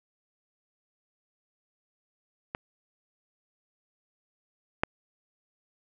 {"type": "clicks", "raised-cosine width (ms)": 0.5, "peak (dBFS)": [-17, -8], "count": 2, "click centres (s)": [2.549, 4.835], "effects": []}